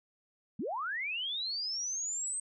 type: linear sweep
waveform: sine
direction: up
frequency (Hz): 164.81 to 8372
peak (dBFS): -33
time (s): 0.59-2.4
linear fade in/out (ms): 5
effects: none